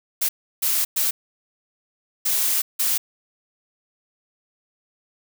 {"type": "noise bursts at uneven times", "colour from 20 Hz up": "blue", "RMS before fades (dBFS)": -21, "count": 5, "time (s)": [[0.21, 0.29], [0.62, 0.85], [0.96, 1.11], [2.25, 2.62], [2.79, 2.98]], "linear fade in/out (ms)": 10, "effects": []}